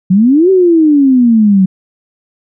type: exponential two-way sweep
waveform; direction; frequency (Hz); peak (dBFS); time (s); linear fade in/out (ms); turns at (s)
sine; up then down; 177.2 to 387.4 to 184.4; -4; 0.1-1.66; 10; 0.5
effects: none